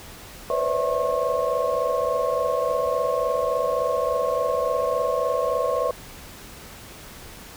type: tone cluster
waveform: sine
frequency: 492.5 / 516 / 572 / 647 / 1083 Hz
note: B4 / C5 / D5 / E5 / C#6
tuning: -5 / -24 / -46 / -32 / -41 cents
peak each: -27 dBFS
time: 0.5-5.91 s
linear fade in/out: 2 ms
effects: pink hiss -42 dBFS RMS until 7.56 s